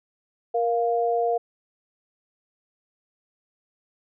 sine tone pair together, 469.7 / 698.5 Hz, A#4 / F5, +13 / 0 cents, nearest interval perfect fifth, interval 687 cents, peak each -23 dBFS, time 0.54-1.38 s, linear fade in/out 10 ms, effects none

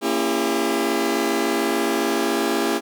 sawtooth chord, A# diminished seventh, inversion none, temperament just, 233.1 / 279.7 / 335.6 / 402.8 Hz, A#3 / C#4 / E4 / G4, 0 / +16 / +31 / +47 cents, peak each -23 / -22 / -20 / -20 dBFS, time 0.01-2.81 s, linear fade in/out 50 ms, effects none

